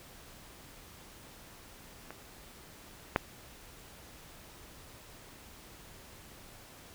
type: clicks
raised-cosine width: 0.5 ms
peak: -28 / -10 dBFS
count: 2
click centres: 2.106 / 3.161 s
effects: pink hiss -53 dBFS RMS until 6.94 s